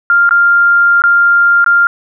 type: tone with dropouts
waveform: sine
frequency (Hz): 1396.9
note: F6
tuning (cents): 0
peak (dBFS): -5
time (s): 0.1-1.87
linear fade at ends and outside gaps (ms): 1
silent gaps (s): 0.292-0.309 / 1.02-1.038 / 1.644-1.662
effects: none